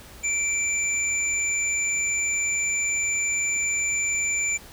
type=tone pair together; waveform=sine; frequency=2339 / 7033 Hz; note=D7 / A8; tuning=-8 / -2 cents; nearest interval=octave + perfect fifth; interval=1906 cents; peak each=-25 dBFS; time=0.23-4.58 s; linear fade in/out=20 ms; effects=added 60 Hz sine -52 dBFS peak until 4.72 s + pink hiss -46 dBFS RMS until 4.72 s